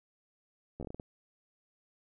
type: slowing click train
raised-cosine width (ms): 2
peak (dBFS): -28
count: 8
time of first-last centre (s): 0.8-0.998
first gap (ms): 12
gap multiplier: 1.28
effects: none